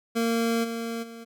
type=tone with level steps; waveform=25% pulse; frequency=230 Hz; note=A#3; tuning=23 cents flat; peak=-19 / -26 / -36 dBFS; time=0.15-1.25 s; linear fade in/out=20 ms; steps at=0.63 / 1.02 s; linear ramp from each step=20 ms; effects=none